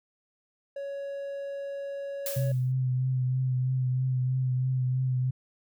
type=tone; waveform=triangle; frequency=558 Hz; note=C#5; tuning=11 cents sharp; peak=-31 dBFS; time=0.76-2.52 s; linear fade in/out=5 ms
type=noise with exponential decay; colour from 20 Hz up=blue; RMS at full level=-31 dBFS; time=2.26-2.72 s; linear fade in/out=2 ms; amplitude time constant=100 ms
type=tone with vibrato; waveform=sine; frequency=128.5 Hz; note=C3; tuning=31 cents flat; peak=-24 dBFS; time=2.36-5.31 s; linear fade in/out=10 ms; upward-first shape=triangle; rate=3.1 Hz; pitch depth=29 cents each way
effects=none